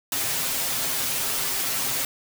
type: noise with comb filter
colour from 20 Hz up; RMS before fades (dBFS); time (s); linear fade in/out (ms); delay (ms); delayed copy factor
white; -26; 0.12-2.05; 2; 7.5; +0.8
effects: none